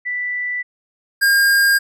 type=tone pair in turn; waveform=sine / square; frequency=1975.5 / 1612.9 Hz; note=B6 / G6; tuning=0 / +49 cents; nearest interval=major third; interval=351 cents; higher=first; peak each=-20 / -12 dBFS; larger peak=second; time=0.05-0.63 / 1.21-1.79 s; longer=neither; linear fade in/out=20 ms; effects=none